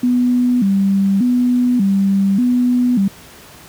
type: tone with vibrato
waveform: sine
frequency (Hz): 220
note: A3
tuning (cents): 0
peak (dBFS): -11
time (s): 0.03-3.08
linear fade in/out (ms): 5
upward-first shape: square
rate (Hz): 0.85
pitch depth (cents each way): 200
effects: pink hiss -40 dBFS RMS until 3.68 s + high-pass 60 Hz 12 dB/octave